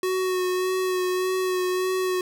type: tone with vibrato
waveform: square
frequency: 369.4 Hz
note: F#4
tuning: 3 cents flat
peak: -23 dBFS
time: 0.03-2.21 s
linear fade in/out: 2 ms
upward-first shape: sine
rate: 1.7 Hz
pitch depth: 20 cents each way
effects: none